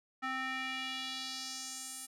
square tone with band-pass filter sweep, 261.6 Hz, C4, in tune, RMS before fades -40 dBFS, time 0.22-2.07 s, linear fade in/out 20 ms, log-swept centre 1500 to 9800 Hz, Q 2.1, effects none

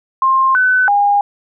sine tone with pitch steps, 1059 / 1507 / 813 Hz, C6 / F#6 / G#5, +21 / +31 / -37 cents, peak -9 dBFS, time 0.22-1.21 s, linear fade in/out 2 ms, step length 330 ms, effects none

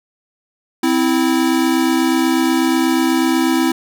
square tone pair together, 259.6 / 327.8 Hz, C4 / E4, -13 / -10 cents, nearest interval major third, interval 403 cents, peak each -17 / -16 dBFS, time 0.83-3.72 s, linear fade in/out 5 ms, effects none

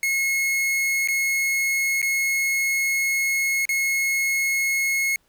45% pulse tone with dropouts, 2171 Hz, C#7, 37 cents flat, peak -20 dBFS, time 0.03-5.16 s, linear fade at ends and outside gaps 1 ms, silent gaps 1.075-1.085 / 2.017-2.027 / 3.654-3.691 s, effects pink hiss -65 dBFS RMS until 5.28 s

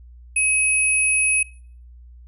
sine tone pair together, 2550 / 10200 Hz, D#7 / D#9, +42 / +42 cents, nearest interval 2 octaves, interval 2400 cents, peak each -19 dBFS, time 0.36-1.43 s, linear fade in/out 5 ms, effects noise-tail reverb RT60 0.5 s tail -21 dB re dry + added 60 Hz sine -41 dBFS peak until 2.27 s

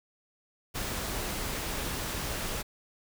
pink noise, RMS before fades -34 dBFS, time 0.74-2.63 s, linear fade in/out 20 ms, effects none

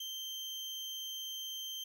35% pulse tone, 3136 Hz, G7, in tune, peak -38 dBFS, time 0-1.84 s, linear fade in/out 5 ms, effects none

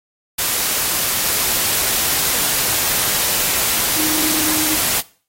sine tone in noise, 310 Hz, D#4, 6 cents flat, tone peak -24 dBFS, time 3.96-4.76 s, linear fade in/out 10 ms, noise white, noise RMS -18 dBFS, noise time 0.38-5.01 s, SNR -9 dB, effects noise-tail reverb RT60 0.4 s tail -20 dB re dry + AAC 48 kbps

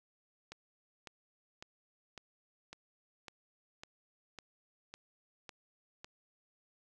click train, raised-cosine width 0.2 ms, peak -29 dBFS, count 11, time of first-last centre 0.52-6.045 s, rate 1.81 Hz, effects none

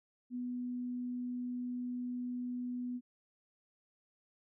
sine tone, 246.9 Hz, B3, in tune, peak -36 dBFS, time 0.3-3.01 s, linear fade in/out 50 ms, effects none

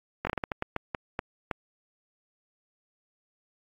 slowing click train, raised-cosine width 0.5 ms, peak -14 dBFS, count 12, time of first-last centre 0.25-1.512 s, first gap 20 ms, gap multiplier 1.32, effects AAC 64 kbps

